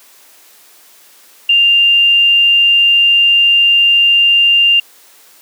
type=tone; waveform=sine; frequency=2794 Hz; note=F7; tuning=in tune; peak=-6 dBFS; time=1.49-4.8 s; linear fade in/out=5 ms; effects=white hiss -44 dBFS RMS until 5.41 s + high-pass 300 Hz 12 dB/octave